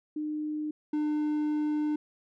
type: tone pair in turn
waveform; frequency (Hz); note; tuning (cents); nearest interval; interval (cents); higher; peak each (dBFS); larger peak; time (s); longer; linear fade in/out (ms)
sine / triangle; 303.6 / 301; D#4 / D4; -42 / +43; unison; 15; first; -30 / -24; second; 0.16-0.71 / 0.93-1.96; second; 5
effects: none